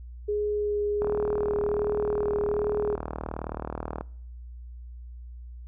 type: tone with vibrato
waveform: sine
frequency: 415.3 Hz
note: G#4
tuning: in tune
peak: -24 dBFS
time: 0.28-2.96 s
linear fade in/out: 10 ms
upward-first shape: sine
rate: 1.3 Hz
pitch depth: 9 cents each way
type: click train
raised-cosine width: 1 ms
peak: -18 dBFS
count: 117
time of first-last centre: 1.02-4.01 s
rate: 38.8 Hz
effects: noise-tail reverb RT60 0.7 s tail -25 dB re dry + added 60 Hz sine -39 dBFS peak until 5.67 s